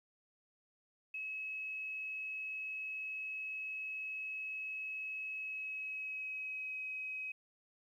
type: tone with pitch glide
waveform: sine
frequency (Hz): 2573 to 2538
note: E7 to D#7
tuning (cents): -43 to +34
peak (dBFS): -39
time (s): 1.14-7.32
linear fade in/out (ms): 5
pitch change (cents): -23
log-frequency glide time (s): 5.35-6.76
effects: 12-bit